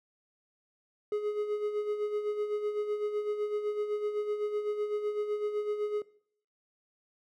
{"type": "tone with tremolo", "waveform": "triangle", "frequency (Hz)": 418.9, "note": "G#4", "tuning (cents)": 15, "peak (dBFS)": -25, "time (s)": [1.12, 6.02], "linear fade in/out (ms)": 2, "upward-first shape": "sine", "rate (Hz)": 7.9, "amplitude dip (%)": 55, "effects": ["noise-tail reverb RT60 0.6 s tail -19 dB re dry"]}